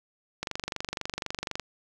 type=click train; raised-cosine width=0.2 ms; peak=-14 dBFS; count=29; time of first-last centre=0.43-1.597 s; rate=24 Hz; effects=none